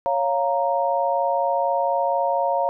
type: chord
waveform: sine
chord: Bb minor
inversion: first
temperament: equal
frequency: 554.4 / 698.5 / 932.3 Hz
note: Db5 / F5 / Bb5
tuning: 0 / 0 / 0 cents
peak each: -23 dBFS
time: 0.06-2.69 s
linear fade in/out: 0 ms
effects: none